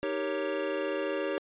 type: chord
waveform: square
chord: Eb dominant seventh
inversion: none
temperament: equal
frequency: 311.1 / 392 / 466.2 / 554.4 Hz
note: Eb4 / G4 / Bb4 / Db5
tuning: 0 / 0 / 0 / 0 cents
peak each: -37 / -35 / -39 / -34 dBFS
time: 0.03-1.38 s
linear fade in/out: 0 ms
effects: resampled to 8000 Hz